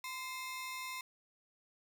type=ring-modulated tone; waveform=sawtooth; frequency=1568 Hz; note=G6; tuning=in tune; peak=-34 dBFS; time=0.04-1.01 s; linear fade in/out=2 ms; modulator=540 Hz; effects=none